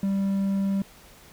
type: tone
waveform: triangle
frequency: 196 Hz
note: G3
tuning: in tune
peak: -20 dBFS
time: 0.03-0.82 s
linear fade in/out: 2 ms
effects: pink hiss -51 dBFS RMS until 1.32 s